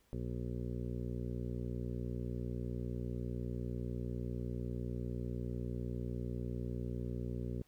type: harmonic tone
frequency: 60 Hz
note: B1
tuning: 49 cents flat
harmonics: 1 / 2 / 3 / 4 / 5 / 6 / 7 / 8 / 9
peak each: -42 / -41 / -45 / -45 / -56 / -48 / -50 / -55 / -57 dBFS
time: 0.13-7.62 s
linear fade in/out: 0 ms
effects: pink hiss -72 dBFS RMS until 7.67 s